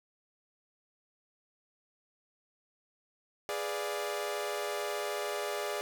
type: chord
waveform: sawtooth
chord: G# diminished seventh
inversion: none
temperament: equal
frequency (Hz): 415.3 / 493.9 / 587.3 / 698.5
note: G#4 / B4 / D5 / F5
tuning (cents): 0 / 0 / 0 / 0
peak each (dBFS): -33 / -39 / -33 / -39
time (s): 3.49-5.81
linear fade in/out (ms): 0
effects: none